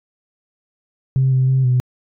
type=tone with pitch steps; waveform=sine; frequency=132.4 / 130.2 / 132 / 125.7 Hz; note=C3 / C3 / C3 / B2; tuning=+21 / -8 / +16 / +31 cents; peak=-11 dBFS; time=1.16-1.8 s; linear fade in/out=0 ms; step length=160 ms; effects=tanh soft clip ceiling -8 dBFS